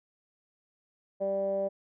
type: tone with low-pass filter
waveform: 15% pulse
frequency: 196 Hz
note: G3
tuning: in tune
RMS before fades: -30 dBFS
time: 1.2-1.69 s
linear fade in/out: 20 ms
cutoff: 600 Hz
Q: 6.7
effects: none